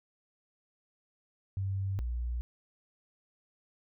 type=tone pair in turn; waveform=sine; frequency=97 / 59.89 Hz; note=G2 / A#1; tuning=-18 / +47 cents; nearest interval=minor sixth; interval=835 cents; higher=first; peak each=-30 / -31 dBFS; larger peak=first; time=1.57-1.99 / 1.99-2.41 s; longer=neither; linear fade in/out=0 ms; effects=none